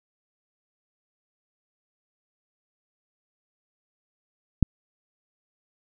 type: click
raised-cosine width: 5 ms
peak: -4 dBFS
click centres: 4.627 s
effects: none